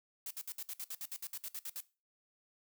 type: noise bursts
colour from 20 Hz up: blue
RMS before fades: -42 dBFS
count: 15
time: 0.26-1.805 s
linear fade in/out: 2 ms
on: 47 ms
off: 60 ms
effects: noise-tail reverb RT60 0.3 s tail -18 dB re dry